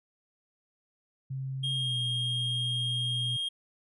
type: tone with pitch glide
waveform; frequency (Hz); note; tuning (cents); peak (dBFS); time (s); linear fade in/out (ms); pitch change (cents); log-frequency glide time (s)
sine; 133.3 to 122.24; C3 to B2; +33 to -17; -32; 1.3-3.37; 10; -150; 1.72-1.98
type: tone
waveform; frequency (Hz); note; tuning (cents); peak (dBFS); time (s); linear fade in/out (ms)
triangle; 3236; G#7; -46; -28; 1.63-3.49; 10
effects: resampled to 32000 Hz